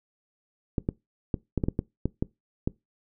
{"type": "clicks", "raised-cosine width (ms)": 3, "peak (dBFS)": -12, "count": 10, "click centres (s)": [0.782, 0.889, 1.342, 1.577, 1.638, 1.685, 1.791, 2.056, 2.225, 2.675], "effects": ["noise-tail reverb RT60 0.2 s tail -22 dB re dry"]}